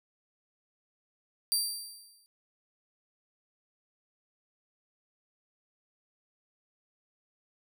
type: tone with exponential decay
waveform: 20% pulse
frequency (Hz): 4698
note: D8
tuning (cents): 0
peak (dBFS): -18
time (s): 1.52-2.26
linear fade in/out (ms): 0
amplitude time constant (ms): 160
effects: none